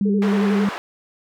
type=tone; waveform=sine; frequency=200 Hz; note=G3; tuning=35 cents sharp; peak=-16 dBFS; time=0.01-0.69 s; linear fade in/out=2 ms
type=tone with vibrato; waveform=sine; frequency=415.3 Hz; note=G#4; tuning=in tune; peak=-23 dBFS; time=0.05-0.65 s; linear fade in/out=10 ms; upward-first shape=square; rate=11 Hz; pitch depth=74 cents each way
type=band-pass noise; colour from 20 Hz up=white; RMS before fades=-30 dBFS; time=0.22-0.78 s; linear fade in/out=0 ms; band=470 to 1500 Hz; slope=12 dB/octave
effects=none